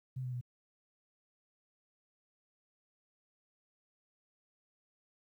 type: tone with pitch steps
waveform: sine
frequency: 129.2 / 126.1 / 123.08 Hz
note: C3 / B2 / B2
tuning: -21 / +36 / -5 cents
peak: -36 dBFS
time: 0.16-0.412 s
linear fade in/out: 10 ms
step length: 84 ms
effects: 12-bit